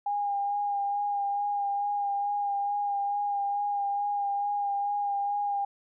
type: tone with vibrato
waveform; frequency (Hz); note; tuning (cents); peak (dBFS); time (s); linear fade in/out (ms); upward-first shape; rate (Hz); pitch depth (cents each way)
sine; 811; G#5; -41; -26; 0.06-5.65; 5; sine; 2.3; 18
effects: none